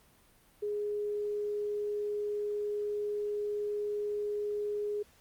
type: tone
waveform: sine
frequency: 415.3 Hz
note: G#4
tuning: in tune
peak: -31 dBFS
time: 0.62-5.03 s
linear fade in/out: 10 ms
effects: pink hiss -63 dBFS RMS until 5.2 s + Opus 32 kbps